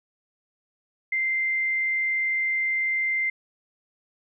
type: tone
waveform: sine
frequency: 2087 Hz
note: C7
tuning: 5 cents flat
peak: -22 dBFS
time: 1.12-3.3 s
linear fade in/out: 5 ms
effects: none